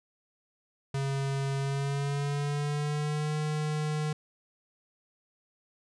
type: tone with pitch glide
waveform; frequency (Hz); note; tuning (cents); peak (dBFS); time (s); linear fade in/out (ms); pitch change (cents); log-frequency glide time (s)
square; 137.2 to 152.23; C#3 to D#3; -17 to -38; -29; 0.94-4.13; 5; +179; 1.58-3.36
effects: resampled to 22050 Hz